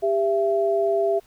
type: tone pair together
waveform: sine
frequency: 397.8 / 669 Hz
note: G4 / E5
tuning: +25 / +25 cents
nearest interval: major sixth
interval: 900 cents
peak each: -21 / -21 dBFS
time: 0.02-1.2 s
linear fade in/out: 20 ms
effects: pink hiss -57 dBFS RMS until 1.26 s